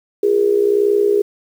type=tone with amplitude modulation; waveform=sine; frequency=408.6 Hz; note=G#4; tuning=28 cents flat; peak=-8 dBFS; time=0.23-1.22 s; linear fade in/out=5 ms; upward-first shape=sine; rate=61.5 Hz; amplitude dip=75%; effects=7-bit